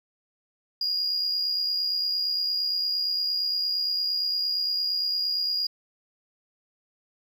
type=tone with amplitude modulation; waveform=sine; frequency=4857 Hz; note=D#8; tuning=43 cents flat; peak=-20 dBFS; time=0.81-5.67 s; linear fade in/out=5 ms; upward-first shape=sine; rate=68.7 Hz; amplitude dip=50%; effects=tanh soft clip ceiling -21 dBFS + 10-bit